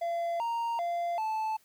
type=tone with pitch steps; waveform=triangle; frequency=682 / 930 / 690 / 875 Hz; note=F5 / A#5 / F5 / A5; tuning=-41 / -4 / -21 / -10 cents; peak=-27 dBFS; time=0.01-1.57 s; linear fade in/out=10 ms; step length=390 ms; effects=white hiss -65 dBFS RMS until 1.64 s